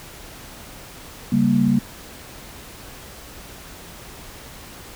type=chord; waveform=sine; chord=G diminished; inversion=second; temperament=equal; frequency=138.59 / 196 / 233.1 Hz; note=Db3 / G3 / Bb3; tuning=0 / 0 / 0 cents; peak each=-22 / -19 / -17 dBFS; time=1.32-1.79 s; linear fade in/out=5 ms; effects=pink hiss -40 dBFS RMS until 4.95 s